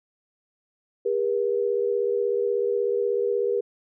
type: tone pair together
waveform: sine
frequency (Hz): 403.6 / 480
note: G#4 / B4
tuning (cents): -49 / -49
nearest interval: minor third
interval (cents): 300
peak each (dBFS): -24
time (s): 1.05-3.61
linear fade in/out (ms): 10
effects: none